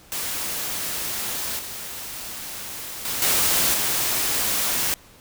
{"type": "noise with level steps", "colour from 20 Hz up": "white", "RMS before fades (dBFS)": [-28, -34, -27, -20, -23], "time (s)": [0.12, 4.94], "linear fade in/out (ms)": 0, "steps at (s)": [1.59, 3.05, 3.22, 3.74], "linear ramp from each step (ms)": 2, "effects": ["pink hiss -50 dBFS RMS until 5.2 s"]}